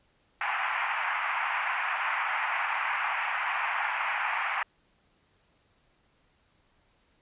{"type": "band-pass noise", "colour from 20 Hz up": "pink", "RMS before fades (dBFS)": -30, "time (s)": [0.41, 4.63], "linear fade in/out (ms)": 2, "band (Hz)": [790, 2600], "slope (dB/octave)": 48, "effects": ["pink hiss -68 dBFS RMS until 7.21 s", "resampled to 8000 Hz"]}